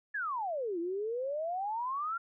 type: exponential two-way sweep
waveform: sine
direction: down then up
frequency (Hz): 1760 to 329.6 to 1402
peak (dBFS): -32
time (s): 0.14-2.18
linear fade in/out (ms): 10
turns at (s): 0.79
effects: none